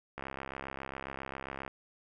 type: click train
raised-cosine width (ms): 0.5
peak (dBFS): -24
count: 102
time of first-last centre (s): 0.18-1.679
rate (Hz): 67.4
effects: none